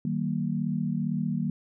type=chord; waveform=sine; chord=Eb major; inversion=none; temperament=equal with one note detuned; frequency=155.56 / 190.97 / 233.1 Hz; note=Eb3 / G3 / Bb3; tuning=0 / -45 / 0 cents; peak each=-30 dBFS; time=0.05-1.5 s; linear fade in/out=2 ms; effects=none